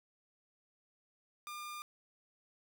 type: tone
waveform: sawtooth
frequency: 1203 Hz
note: D6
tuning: 41 cents sharp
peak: -39 dBFS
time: 1.47-1.82 s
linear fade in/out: 0 ms
effects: none